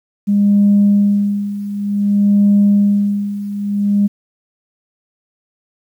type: tone with tremolo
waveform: sine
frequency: 203.1 Hz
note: G#3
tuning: 38 cents flat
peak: -6 dBFS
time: 0.27-4.08 s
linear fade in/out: 20 ms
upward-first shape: sine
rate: 0.55 Hz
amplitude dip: 80%
effects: tanh soft clip ceiling -4 dBFS + 8-bit